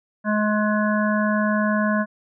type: harmonic tone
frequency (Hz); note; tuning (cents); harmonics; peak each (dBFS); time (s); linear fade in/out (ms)
211.4; G#3; +31; 1 / 3 / 5 / 7 / 8; -20 / -25 / -27 / -28 / -29; 0.24-2.06; 50
effects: none